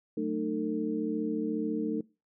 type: tone cluster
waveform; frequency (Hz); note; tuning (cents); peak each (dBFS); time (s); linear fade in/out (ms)
sine; 188.4 / 222.7 / 304.9 / 450.9; F#3 / A3 / D#4 / A4; +32 / +21 / -35 / +42; -40 / -33 / -32 / -35; 0.17-2.01; 5
effects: noise-tail reverb RT60 0.3 s tail -24 dB re dry